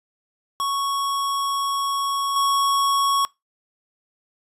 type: tone with level steps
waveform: square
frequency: 1109 Hz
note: C#6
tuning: in tune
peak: -22 / -18 dBFS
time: 0.6-3.25 s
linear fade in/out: 0 ms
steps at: 2.36 s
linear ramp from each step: 2 ms
effects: noise-tail reverb RT60 0.2 s tail -23 dB re dry + resampled to 32000 Hz